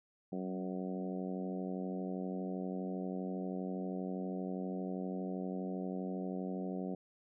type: harmonic tone with a mistuned harmonic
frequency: 92.5 Hz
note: F#2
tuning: in tune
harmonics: 2 / 3 / 4 / 5 / 6 / 7 / 8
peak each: -39 / -43 / -45 / -47 / -49 / -50 / -51 dBFS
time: 0.32-6.95 s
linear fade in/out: 5 ms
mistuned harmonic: 2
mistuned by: +20 cents
effects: none